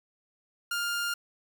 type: tone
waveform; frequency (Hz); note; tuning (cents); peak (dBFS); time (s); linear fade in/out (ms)
sawtooth; 1405; F6; +10; -25; 0.71-1.14; 5
effects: 9-bit